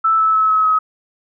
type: tone with pitch steps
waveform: sine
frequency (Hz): 1318.5 / 1307.1 / 1295.8 / 1284.7 / 1273.6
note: E6 / E6 / E6 / E6 / D#6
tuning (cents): 0 / -15 / -30 / -45 / +40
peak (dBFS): -11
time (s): 0.04-0.79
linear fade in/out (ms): 10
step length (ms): 150
effects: none